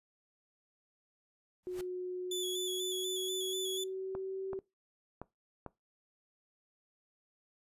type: noise with exponential growth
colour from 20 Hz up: pink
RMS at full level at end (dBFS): -44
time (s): 1.63-1.81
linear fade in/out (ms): 2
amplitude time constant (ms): 38
type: tone with pitch glide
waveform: sine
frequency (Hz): 363.9 to 384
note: F#4 to G4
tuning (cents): -29 to -36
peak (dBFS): -36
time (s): 1.67-4.59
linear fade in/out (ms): 0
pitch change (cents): +93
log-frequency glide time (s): 2.26-4.47
type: tone with vibrato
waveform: sawtooth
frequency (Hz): 3429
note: A7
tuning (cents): -45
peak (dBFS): -33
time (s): 2.31-3.84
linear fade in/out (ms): 5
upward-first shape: square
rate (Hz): 4.1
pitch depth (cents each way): 33
type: clicks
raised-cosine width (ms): 1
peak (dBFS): -28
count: 4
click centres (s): 4.151 / 4.532 / 5.216 / 5.663
effects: noise-tail reverb RT60 0.2 s tail -20 dB re dry + resampled to 32000 Hz